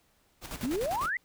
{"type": "noise with tremolo", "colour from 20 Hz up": "pink", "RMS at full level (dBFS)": -38, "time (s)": [0.41, 1.11], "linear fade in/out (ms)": 50, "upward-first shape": "square", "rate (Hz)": 10, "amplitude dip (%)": 65}
{"type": "exponential sweep", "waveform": "sine", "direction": "up", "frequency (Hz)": [222.9, 2078], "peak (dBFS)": -28, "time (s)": [0.63, 1.17], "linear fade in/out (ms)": 2}
{"effects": ["pink hiss -68 dBFS RMS until 1.24 s"]}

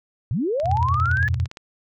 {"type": "linear sweep", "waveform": "sine", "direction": "up", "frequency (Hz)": [92.5, 1740], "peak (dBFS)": -20, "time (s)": [0.31, 1.28], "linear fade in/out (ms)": 0}
{"type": "click train", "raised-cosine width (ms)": 0.2, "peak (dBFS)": -20, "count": 18, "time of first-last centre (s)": [0.6, 1.571], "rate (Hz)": 17.5}
{"type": "chord", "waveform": "sine", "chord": "E suspended second", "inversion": "none", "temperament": "equal", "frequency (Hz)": [82.41, 92.5, 123.47], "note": ["E2", "F#2", "B2"], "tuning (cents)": [0, 0, 0], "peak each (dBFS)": -24, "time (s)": [0.63, 1.48], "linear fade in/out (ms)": 50}
{"effects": []}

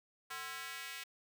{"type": "tone with high-pass filter sweep", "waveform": "square", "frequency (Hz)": 150, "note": "D3", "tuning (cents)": 37, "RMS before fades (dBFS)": -45, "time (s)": [0.3, 1.04], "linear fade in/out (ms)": 10, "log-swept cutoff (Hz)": [1300, 2200], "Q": 1.5, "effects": []}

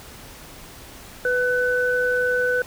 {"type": "tone pair together", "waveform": "sine", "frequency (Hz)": [496.3, 1501.9], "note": ["B4", "F#6"], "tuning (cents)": [8, 25], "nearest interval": "octave + perfect fifth", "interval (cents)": 1917, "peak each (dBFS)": -21, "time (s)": [1.25, 2.62], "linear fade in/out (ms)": 2, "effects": ["pink hiss -42 dBFS RMS until 2.66 s"]}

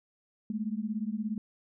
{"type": "beating tone pair", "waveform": "sine", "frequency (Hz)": [207.7, 224.7], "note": ["G#3", "A3"], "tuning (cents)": [0, 37], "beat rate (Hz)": 17, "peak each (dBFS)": [-33, -34], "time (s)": [0.5, 1.38], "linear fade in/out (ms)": 2, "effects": []}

